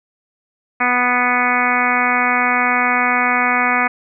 harmonic tone with a mistuned harmonic, 246.9 Hz, B3, in tune, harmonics 1 / 2 / 3 / 4 / 5 / 6 / 7 / 8 / 9 / 10, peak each -24 / -29 / -21 / -23 / -20 / -23 / -23 / -23 / -20 / -27 dBFS, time 0.8-3.88 s, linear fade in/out 10 ms, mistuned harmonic 8, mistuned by +15 cents, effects none

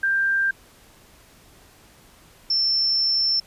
sine tone pair in turn, 1585 / 5364 Hz, G6 / E8, +19 / +29 cents, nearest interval octave + major sixth, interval 2110 cents, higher second, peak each -18 dBFS, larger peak neither, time 0.03-0.51 / 2.5-3.4 s, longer second, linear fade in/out 5 ms, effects pink hiss -52 dBFS RMS until 3.46 s + resampled to 32000 Hz

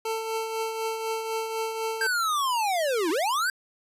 25% pulse tone with tremolo, 446.1 Hz, A4, 24 cents sharp, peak -22 dBFS, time 0.05-2.07 s, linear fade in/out 5 ms, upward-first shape triangle, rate 4 Hz, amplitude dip 50%
square linear two-way sweep, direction down then up, 1600 to 299.3 to 1600 Hz, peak -24 dBFS, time 2.01-3.5 s, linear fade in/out 2 ms, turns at 3.1 s
effects resampled to 32000 Hz

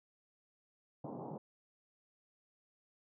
pink band-pass noise, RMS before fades -45 dBFS, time 1.04-1.38 s, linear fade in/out 5 ms, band 130 to 970 Hz, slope 48 dB/octave, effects none

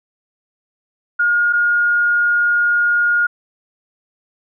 sine tone pair in turn, 1427 / 1427 Hz, F6 / F6, +37 / +37 cents, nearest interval unison, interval 0 cents, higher neither, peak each -12 dBFS, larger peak neither, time 1.19-1.53 / 1.53-3.27 s, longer second, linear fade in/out 10 ms, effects none

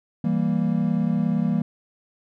triangle chord, E diminished, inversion none, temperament equal, 164.81 / 196 / 233.1 Hz, E3 / G3 / Bb3, 0 / 0 / 0 cents, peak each -22 dBFS, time 0.24-1.62 s, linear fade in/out 5 ms, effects none

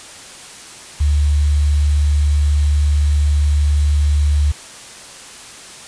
sine tone with quantisation, 73.42 Hz, D2, in tune, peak -11 dBFS, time 1-4.52 s, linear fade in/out 10 ms, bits 6, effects white hiss -36 dBFS RMS until 5.87 s + resampled to 22050 Hz

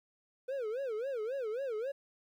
triangle tone with vibrato, 486 Hz, B4, 28 cents flat, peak -32 dBFS, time 0.48-1.92 s, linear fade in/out 10 ms, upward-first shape sine, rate 3.7 Hz, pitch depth 240 cents each way, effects 12-bit

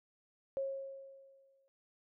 sine tone with exponential decay, 543 Hz, C#5, 36 cents flat, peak -32 dBFS, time 0.57-1.68 s, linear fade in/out 0 ms, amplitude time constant 240 ms, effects none

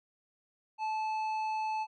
sine tone with tanh clipping, 870 Hz, A5, 20 cents flat, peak -32 dBFS, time 0.78-1.87 s, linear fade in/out 50 ms, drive 9 dB, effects MP3 96 kbps

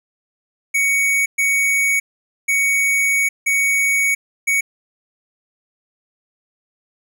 square tone bursts at uneven times, 2236 Hz, C#7, 14 cents sharp, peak -15 dBFS, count 5, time 0.74-1.26 / 1.38-2 / 2.48-3.29 / 3.46-4.15 / 4.47-4.61 s, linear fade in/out 10 ms, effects none

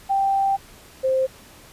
sine tone pair in turn, 784 / 524.6 Hz, G5 / C5, 0 / +4 cents, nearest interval perfect fifth, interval 696 cents, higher first, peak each -17 dBFS, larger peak neither, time 0.09-0.57 / 1.03-1.27 s, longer first, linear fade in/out 20 ms, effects pink hiss -47 dBFS RMS until 1.72 s + resampled to 32000 Hz

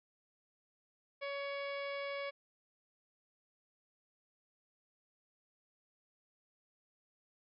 harmonic tone with a mistuned harmonic, 561 Hz, C#5, 21 cents sharp, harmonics 1 / 2 / 3 / 4 / 5 / 6 / 7 / 8 / 9, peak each -40 / -47 / -51 / -45 / -56 / -54 / -60 / -61 / -60 dBFS, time 1.21-2.31 s, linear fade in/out 20 ms, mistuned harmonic 7, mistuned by +16 cents, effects none

